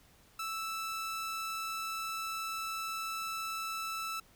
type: tone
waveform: sawtooth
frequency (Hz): 1318.5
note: E6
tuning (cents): 0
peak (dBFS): -32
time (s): 0.39-4.2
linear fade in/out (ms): 5
effects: pink hiss -63 dBFS RMS until 4.35 s